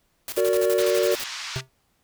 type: noise with tremolo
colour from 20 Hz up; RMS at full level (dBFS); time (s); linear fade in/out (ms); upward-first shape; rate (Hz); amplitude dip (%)
white; -32; 0.28-1.24; 2; square; 12; 75
type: chord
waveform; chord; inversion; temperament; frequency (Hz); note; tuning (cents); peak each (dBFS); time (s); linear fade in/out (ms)
triangle; Gb augmented; none; just; 370 / 462.5 / 578.1; Gb4 / Bb4 / D5; 0 / -14 / -27; -21; 0.37-1.15; 5
type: band-pass noise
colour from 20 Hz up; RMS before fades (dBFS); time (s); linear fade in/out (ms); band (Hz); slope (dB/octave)
white; -34; 0.78-1.61; 5; 1000 to 5700; 24
type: tone with exponential decay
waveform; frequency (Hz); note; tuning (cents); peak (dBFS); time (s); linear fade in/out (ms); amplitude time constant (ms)
square; 130.9; C3; +1; -23; 1.56-1.69; 0; 27
effects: pink hiss -68 dBFS RMS until 2.03 s